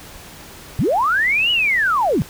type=linear two-way sweep; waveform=sine; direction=up then down; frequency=89 to 2969 to 105.7 Hz; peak=-14 dBFS; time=0.79-2.22 s; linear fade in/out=0 ms; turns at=1.51 s; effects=pink hiss -39 dBFS RMS until 2.29 s